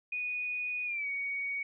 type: tone with pitch glide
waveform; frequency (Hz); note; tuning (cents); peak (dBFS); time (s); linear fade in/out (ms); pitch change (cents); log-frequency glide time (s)
sine; 2473 to 2242; D#7 to C#7; -11 to +19; -32; 0.12-1.63; 5; -170; 0.85-1.08
effects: none